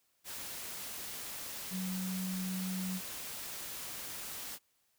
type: tone in noise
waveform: sine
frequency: 186.3 Hz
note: F#3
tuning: 12 cents sharp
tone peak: -35 dBFS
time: 1.7-3.01 s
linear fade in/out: 50 ms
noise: white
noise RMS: -43 dBFS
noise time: 0.24-4.59 s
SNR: +5 dB
effects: white hiss -75 dBFS RMS until 4.98 s